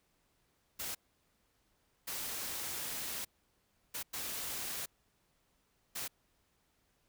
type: noise bursts at uneven times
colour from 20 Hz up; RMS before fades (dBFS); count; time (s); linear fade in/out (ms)
white; -40; 5; 0.79-0.95 / 2.07-3.25 / 3.94-4.03 / 4.13-4.86 / 5.95-6.08; 10
effects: pink hiss -75 dBFS RMS until 7.08 s